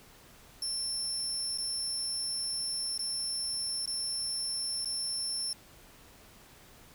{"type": "tone with dropouts", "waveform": "30% pulse", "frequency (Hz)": 5370, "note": "E8", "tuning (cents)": 31, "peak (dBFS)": -28, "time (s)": [0.62, 5.53], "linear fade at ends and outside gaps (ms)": 2, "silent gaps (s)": [[1.576, 1.583], [2.978, 2.992], [3.858, 3.875], [4.847, 4.856]], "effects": ["pink hiss -56 dBFS RMS until 6.94 s"]}